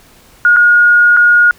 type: tone with dropouts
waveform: sine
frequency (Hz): 1436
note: F6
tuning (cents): +48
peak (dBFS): -4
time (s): 0.45-1.51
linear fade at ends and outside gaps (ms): 1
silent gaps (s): 0.563-0.568 / 1.166-1.171
effects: pink hiss -44 dBFS RMS until 1.58 s